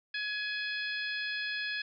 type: harmonic tone with a mistuned harmonic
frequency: 842 Hz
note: G#5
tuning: 24 cents sharp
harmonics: 2 / 3 / 4 / 5 / 6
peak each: -35 / -39 / -41 / -43 / -45 dBFS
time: 0.14-1.82 s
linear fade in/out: 5 ms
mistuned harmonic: 6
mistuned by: -18 cents
effects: none